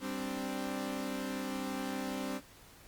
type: chord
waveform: sawtooth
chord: G suspended fourth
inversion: none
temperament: equal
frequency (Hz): 196 / 261.6 / 293.7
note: G3 / C4 / D4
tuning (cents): 0 / 0 / 0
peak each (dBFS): -37 / -34 / -38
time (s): 0-2.41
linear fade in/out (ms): 50
effects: pink hiss -57 dBFS RMS until 2.87 s + Opus 48 kbps